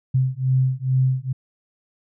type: beating tone pair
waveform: sine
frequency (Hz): 129.2 / 131.5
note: C3 / C3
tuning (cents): -21 / +9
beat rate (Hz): 2.3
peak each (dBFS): -20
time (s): 0.14-1.33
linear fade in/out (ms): 10
effects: none